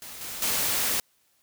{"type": "noise with level steps", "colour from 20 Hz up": "white", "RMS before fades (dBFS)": [-41, -36, -26], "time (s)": [0.02, 1], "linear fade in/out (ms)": 0, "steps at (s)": [0.21, 0.42], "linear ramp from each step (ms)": 2, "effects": ["white hiss -67 dBFS RMS until 1.42 s"]}